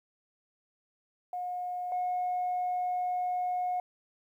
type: tone pair in turn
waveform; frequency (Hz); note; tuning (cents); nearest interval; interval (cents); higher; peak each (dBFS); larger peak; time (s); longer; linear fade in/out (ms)
sine; 720 / 724; F#5 / F#5; -47 / -38; unison; 9; second; -32 / -27; second; 1.33-1.92 / 1.92-3.8; second; 2
effects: tanh soft clip ceiling -25 dBFS + 11-bit